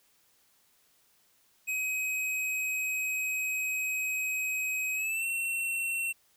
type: tone with pitch glide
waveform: square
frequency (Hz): 2531 to 2713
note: D#7 to E7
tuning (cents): +29 to +49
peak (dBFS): -30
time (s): 1.67-6.13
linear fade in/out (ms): 20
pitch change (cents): +120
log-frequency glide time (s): 4.94-5.26
effects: white hiss -67 dBFS RMS until 6.36 s